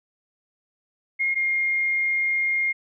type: tone pair in turn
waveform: sine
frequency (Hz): 2143 / 2128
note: C7 / C7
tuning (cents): +41 / +29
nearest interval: unison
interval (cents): 12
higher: first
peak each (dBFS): -20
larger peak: neither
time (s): 1.19-1.35 / 1.35-2.73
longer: second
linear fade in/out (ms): 20
effects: none